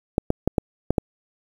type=clicks; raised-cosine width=2 ms; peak=-5 dBFS; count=6; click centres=0.181 / 0.304 / 0.476 / 0.582 / 0.906 / 0.982 s; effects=7-bit